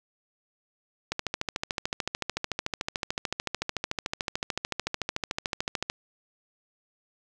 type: click train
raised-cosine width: 0.2 ms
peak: -11 dBFS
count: 66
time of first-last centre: 1.12-5.899 s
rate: 13.6 Hz
effects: none